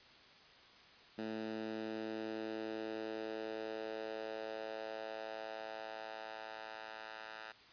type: tone with high-pass filter sweep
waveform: 10% pulse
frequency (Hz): 110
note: A2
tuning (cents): 0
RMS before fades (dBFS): -44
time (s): 1.18-7.52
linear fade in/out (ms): 5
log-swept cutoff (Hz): 230 to 1100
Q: 1.9
effects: white hiss -60 dBFS RMS until 7.72 s + resampled to 11025 Hz